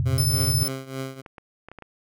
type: chord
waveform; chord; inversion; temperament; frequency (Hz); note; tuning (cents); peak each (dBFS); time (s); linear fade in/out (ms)
sine; F suspended fourth; none; equal; 87.31 / 116.54 / 130.81; F2 / Bb2 / C3; 0 / 0 / 0; -26 / -25 / -24; 0-0.63; 0
type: tone with tremolo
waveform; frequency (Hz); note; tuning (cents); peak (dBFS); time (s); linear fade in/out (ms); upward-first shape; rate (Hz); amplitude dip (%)
15% pulse; 133.2; C3; +31; -21; 0.05-1.22; 20; triangle; 3.4; 85
type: tone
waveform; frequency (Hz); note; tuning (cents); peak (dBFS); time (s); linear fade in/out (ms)
15% pulse; 5274; E8; 0; -18; 0.18-0.68; 2
type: clicks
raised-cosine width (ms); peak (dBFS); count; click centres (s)
0.5; -26; 6; 1.262 / 1.382 / 1.686 / 1.716 / 1.787 / 1.823
effects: none